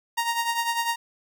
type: tone with tremolo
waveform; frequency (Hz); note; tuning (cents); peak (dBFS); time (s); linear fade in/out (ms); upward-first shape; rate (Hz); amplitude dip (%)
sawtooth; 932.3; A#5; 0; -17; 0.17-0.96; 10; triangle; 10; 70
effects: none